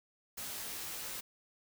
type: noise with comb filter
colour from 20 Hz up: white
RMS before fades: -42 dBFS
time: 0.37-1.21 s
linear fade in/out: 10 ms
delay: 17 ms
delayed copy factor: -0.9
effects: none